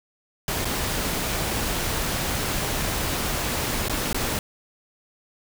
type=noise with dropouts; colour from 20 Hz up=pink; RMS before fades=-26 dBFS; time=0.48-4.39 s; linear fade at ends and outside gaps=1 ms; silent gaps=0.647-0.653 / 3.884-3.896 / 4.129-4.145 s; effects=none